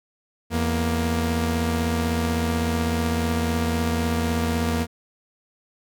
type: tone pair together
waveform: sawtooth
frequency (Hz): 83.7 / 235.1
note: E2 / A#3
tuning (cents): +27 / +15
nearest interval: octave + tritone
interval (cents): 1788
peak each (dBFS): -20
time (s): 0.5-4.87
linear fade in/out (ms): 50
effects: none

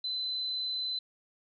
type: tone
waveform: sine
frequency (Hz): 4034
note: B7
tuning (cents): +36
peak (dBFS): -31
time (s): 0.04-0.99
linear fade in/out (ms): 5
effects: none

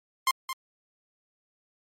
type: tone with echo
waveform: sawtooth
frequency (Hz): 1054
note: C6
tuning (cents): +12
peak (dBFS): -17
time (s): 0.27-0.31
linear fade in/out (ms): 2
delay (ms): 220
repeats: 1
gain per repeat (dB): -10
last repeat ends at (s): 0.53
effects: MP3 64 kbps

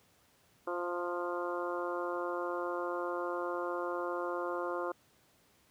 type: harmonic tone with a mistuned harmonic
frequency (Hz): 175.2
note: F3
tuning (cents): +6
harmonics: 2 / 3 / 4 / 5 / 6 / 7 / 8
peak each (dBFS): -38 / -38 / -44 / -46 / -41 / -43 / -45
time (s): 0.67-4.92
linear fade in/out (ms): 5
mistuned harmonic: 5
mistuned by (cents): +15
effects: pink hiss -67 dBFS RMS until 5.7 s + high-pass 80 Hz 12 dB/octave

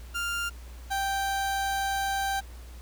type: tone pair in turn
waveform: 30% pulse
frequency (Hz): 1396.9 / 784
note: F6 / G5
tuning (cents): 0 / 0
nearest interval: minor seventh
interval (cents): 1000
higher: first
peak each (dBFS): -26 / -24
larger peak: second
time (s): 0.14-0.5 / 0.9-2.41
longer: second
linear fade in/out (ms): 20
effects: added 60 Hz sine -41 dBFS peak until 2.81 s + pink hiss -53 dBFS RMS until 2.81 s

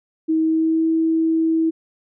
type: tone with pitch glide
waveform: sine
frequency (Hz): 318.9 to 323.9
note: D#4 to E4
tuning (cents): +43 to -30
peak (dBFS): -15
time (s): 0.28-1.71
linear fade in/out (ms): 20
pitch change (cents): +27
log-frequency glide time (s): 0.41-0.87
effects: none

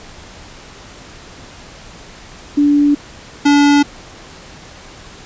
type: tone pair in turn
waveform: sine / square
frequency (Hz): 290 / 287.7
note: D4 / D4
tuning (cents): -22 / -36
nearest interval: unison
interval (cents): 14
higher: first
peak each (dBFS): -8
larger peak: neither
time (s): 2.57-2.95 / 3.45-3.83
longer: neither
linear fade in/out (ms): 10
effects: pink hiss -37 dBFS RMS until 5.25 s + resampled to 16000 Hz

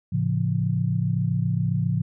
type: chord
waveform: sine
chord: A augmented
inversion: none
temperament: just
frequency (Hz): 110 / 137.5 / 171.88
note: A2 / C#3 / E#3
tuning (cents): 0 / -14 / -27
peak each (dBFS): -25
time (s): 0.12-2.02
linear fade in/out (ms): 10
effects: none

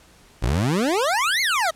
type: exponential two-way sweep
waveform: 25% pulse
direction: up then down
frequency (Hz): 50.7 to 2235 to 608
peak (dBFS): -15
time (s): 0.42-1.71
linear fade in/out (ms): 10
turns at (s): 1.41
effects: pink hiss -52 dBFS RMS until 1.75 s + low-pass 11000 Hz 12 dB/octave

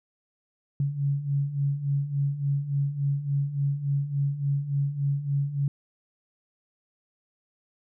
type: beating tone pair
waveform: sine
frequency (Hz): 138.59 / 142.09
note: C#3 / C#3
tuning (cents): 0 / +43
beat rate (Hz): 3.5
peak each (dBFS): -30 / -25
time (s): 0.8-5.68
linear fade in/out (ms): 2
effects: none

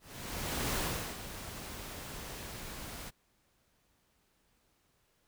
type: noise with ADSR envelope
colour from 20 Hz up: pink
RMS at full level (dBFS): -33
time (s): 0-3.11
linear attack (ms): 750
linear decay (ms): 410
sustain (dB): -11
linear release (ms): 28
effects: pink hiss -73 dBFS RMS until 5.27 s

